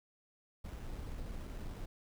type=noise with sample-and-hold; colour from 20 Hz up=brown; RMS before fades=-43 dBFS; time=0.64-1.86 s; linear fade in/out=10 ms; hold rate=4410 Hz; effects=none